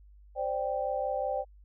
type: chord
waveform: sine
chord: C suspended second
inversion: none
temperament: just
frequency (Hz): 523.3 / 588.7 / 784.9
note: C5 / D5 / G5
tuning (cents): 0 / +4 / +2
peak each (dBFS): -33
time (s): 0.35-1.45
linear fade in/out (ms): 50
effects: added 50 Hz sine -52 dBFS peak until 1.64 s